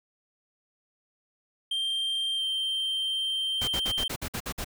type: tone with pitch glide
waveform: triangle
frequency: 3168 to 3141 Hz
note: G7 to G7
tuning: +18 to +3 cents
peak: -25 dBFS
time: 1.71-4.08 s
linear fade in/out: 5 ms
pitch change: -15 cents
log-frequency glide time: 2.36-2.42 s
type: noise bursts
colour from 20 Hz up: pink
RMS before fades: -33 dBFS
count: 9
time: 3.61-4.646 s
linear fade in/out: 10 ms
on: 68 ms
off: 53 ms
effects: none